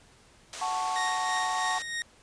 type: band-pass noise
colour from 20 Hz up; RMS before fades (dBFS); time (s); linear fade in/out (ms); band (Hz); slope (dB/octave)
white; -41; 0.53-1.82; 0; 330 to 8000; 24
type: chord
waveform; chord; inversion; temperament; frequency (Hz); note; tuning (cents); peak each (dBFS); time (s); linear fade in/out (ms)
sine; F# minor; none; equal; 740 / 880 / 1108.7; F#5 / A5 / C#6; 0 / 0 / 0; -32; 0.61-1.79; 10
type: tone with tremolo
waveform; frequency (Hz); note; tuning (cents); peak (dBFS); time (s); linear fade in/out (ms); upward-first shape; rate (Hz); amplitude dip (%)
sawtooth; 1864.7; A#6; 0; -26; 0.96-2.02; 0; sine; 3.1; 50
effects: pink hiss -58 dBFS RMS until 2.22 s + resampled to 22050 Hz